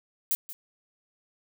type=noise with echo; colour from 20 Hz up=violet; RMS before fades=-26 dBFS; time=0.31-0.35 s; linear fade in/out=0 ms; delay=180 ms; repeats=1; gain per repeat=-14 dB; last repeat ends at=0.53 s; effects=none